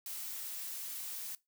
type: noise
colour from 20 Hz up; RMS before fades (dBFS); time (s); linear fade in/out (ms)
blue; -42; 0.06-1.35; 2
effects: noise-tail reverb RT60 0.2 s tail -20 dB re dry